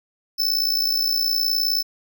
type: tone with amplitude modulation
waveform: square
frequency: 5274 Hz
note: E8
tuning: in tune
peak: -16 dBFS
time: 0.38-1.83 s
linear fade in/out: 20 ms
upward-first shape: sine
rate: 59.2 Hz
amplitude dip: 70%
effects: none